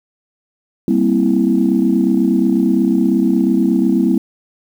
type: chord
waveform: sine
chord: C dominant seventh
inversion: second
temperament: equal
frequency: 196 / 233.1 / 261.6 / 329.6 Hz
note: G3 / Bb3 / C4 / E4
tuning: 0 / 0 / 0 / 0 cents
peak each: -16 dBFS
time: 0.88-4.18 s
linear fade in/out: 2 ms
effects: tanh soft clip ceiling -2 dBFS + 7-bit